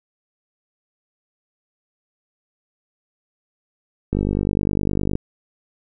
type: click train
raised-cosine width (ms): 3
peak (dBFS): -8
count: 52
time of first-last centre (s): 4.13-5.154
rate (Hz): 49.8
effects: none